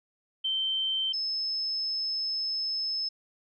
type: tone pair in turn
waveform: sine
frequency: 3110 / 5214 Hz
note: G7 / E8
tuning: -14 / -20 cents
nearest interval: major sixth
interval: 894 cents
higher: second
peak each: -26 / -28 dBFS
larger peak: first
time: 0.44-1.13 / 1.13-3.09 s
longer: second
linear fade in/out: 10 ms
effects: none